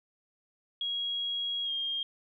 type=tone with pitch glide; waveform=sine; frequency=3300 to 3221 Hz; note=G#7 to G7; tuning=-12 to +46 cents; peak=-30 dBFS; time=0.81-2.03 s; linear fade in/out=2 ms; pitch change=-42 cents; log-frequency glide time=1.64-1.71 s; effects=12-bit